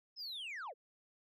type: linear sweep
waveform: sine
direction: down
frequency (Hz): 5274 to 389.9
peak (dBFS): -39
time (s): 0.16-0.74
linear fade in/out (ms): 50
effects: tanh soft clip ceiling -41 dBFS